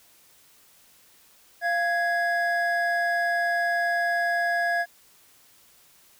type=tone pair together; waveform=triangle; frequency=692 / 1662.1 Hz; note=F5 / G#6; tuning=-16 / +1 cents; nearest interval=octave + minor third; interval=1517 cents; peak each=-23 / -23 dBFS; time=1.61-4.86 s; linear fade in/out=50 ms; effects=white hiss -57 dBFS RMS until 6.19 s